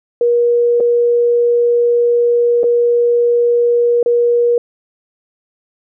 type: tone with dropouts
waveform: sine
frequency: 477 Hz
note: A#4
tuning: 40 cents sharp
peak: -9 dBFS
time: 0.21-4.58 s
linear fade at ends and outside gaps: 2 ms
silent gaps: 0.801-0.805 / 2.633-2.64 / 4.029-4.06 s
effects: none